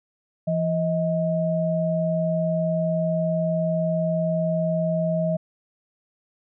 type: tone pair together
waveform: sine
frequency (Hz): 168.34 / 633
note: E3 / D#5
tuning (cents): +37 / +30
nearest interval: octave + major seventh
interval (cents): 2293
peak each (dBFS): -23 / -23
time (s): 0.47-5.37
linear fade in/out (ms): 10
effects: none